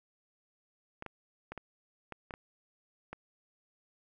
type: clicks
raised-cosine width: 0.5 ms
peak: -26 dBFS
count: 8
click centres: 1.024 / 1.063 / 1.52 / 1.577 / 2.123 / 2.308 / 2.339 / 3.13 s
effects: none